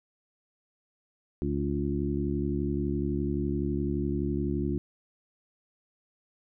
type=harmonic tone with a mistuned harmonic; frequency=71.8 Hz; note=D2; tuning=39 cents flat; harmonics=1 / 2 / 3 / 4 / 5; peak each=-33 / -33 / -33 / -33 / -33 dBFS; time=1.42-4.78 s; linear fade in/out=0 ms; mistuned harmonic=5; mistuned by=-33 cents; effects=none